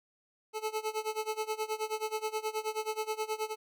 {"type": "tone with tremolo", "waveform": "25% pulse", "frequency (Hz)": 433.8, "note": "A4", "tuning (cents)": -25, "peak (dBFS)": -26, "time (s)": [0.53, 3.56], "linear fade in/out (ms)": 50, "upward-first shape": "sine", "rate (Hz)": 9.4, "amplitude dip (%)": 90, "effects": []}